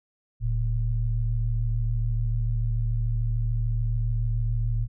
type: tone pair together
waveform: sine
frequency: 40.16 / 113.6 Hz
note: E1 / A#2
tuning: -44 / -44 cents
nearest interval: octave + tritone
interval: 1800 cents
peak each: -25 dBFS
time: 0.4-4.88 s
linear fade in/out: 50 ms
effects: none